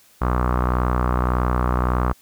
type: tone with low-pass filter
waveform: sawtooth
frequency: 61.74 Hz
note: B1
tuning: in tune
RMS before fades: -20 dBFS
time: 0.21-2.13 s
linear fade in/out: 10 ms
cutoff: 1200 Hz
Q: 4.4
effects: white hiss -54 dBFS RMS until 2.21 s